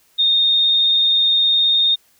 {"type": "tone with vibrato", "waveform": "sine", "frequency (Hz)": 3676, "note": "A#7", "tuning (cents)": -25, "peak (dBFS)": -12, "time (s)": [0.18, 1.96], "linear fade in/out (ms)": 20, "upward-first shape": "triangle", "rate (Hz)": 19, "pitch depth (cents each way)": 17, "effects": ["white hiss -57 dBFS RMS until 2.19 s"]}